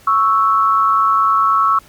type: tone pair together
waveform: sine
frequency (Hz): 1108.3 / 1318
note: C#6 / E6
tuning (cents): -1 / -1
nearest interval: minor third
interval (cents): 300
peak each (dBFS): -13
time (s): 0.07-1.79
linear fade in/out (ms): 5
effects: pink hiss -46 dBFS RMS until 1.88 s + MP3 96 kbps